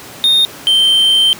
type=tone pair in turn; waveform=triangle; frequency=3680 / 3121 Hz; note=A#7 / G7; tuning=-23 / -8 cents; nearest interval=minor third; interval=285 cents; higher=first; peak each=-6 dBFS; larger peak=neither; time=0.24-0.45 / 0.67-1.33 s; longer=second; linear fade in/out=0 ms; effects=pink hiss -32 dBFS RMS until 1.39 s + high-pass 150 Hz 12 dB/octave